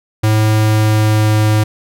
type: tone with pitch glide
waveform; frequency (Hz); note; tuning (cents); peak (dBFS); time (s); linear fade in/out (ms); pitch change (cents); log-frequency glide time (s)
square; 108.3 to 107.37; A2 to A2; -27 to -42; -10; 0.23-1.64; 10; -15; 0.53-1.34
effects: none